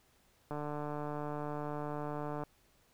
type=click train; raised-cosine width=1 ms; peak=-26 dBFS; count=286; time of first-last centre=0.51-2.436 s; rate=148 Hz; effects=pink hiss -69 dBFS RMS until 2.93 s